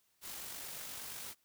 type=noise with amplitude modulation; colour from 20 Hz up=white; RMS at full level=-44 dBFS; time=0.21-1.35 s; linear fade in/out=50 ms; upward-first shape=sine; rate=48.5 Hz; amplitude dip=30%; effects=white hiss -75 dBFS RMS until 1.44 s